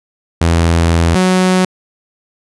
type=tone pair in turn; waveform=sawtooth; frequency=83.7 / 184.78 Hz; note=E2 / F#3; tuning=+27 / -2 cents; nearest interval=octave + major second; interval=1371 cents; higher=second; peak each=-5 dBFS; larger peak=neither; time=0.41-1.15 / 1.15-1.65 s; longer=first; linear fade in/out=5 ms; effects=resampled to 24000 Hz